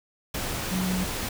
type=tone in noise; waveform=sine; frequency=185 Hz; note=F#3; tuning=in tune; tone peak=-25 dBFS; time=0.71-1.04 s; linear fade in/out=5 ms; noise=pink; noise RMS=-31 dBFS; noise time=0.34-1.29 s; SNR=+3 dB; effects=none